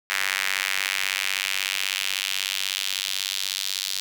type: tone with high-pass filter sweep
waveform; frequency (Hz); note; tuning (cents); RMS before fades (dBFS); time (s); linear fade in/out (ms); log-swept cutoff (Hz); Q
square; 48.12; G1; -31; -27; 0.1-4; 0; 1900 to 4000; 2
effects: none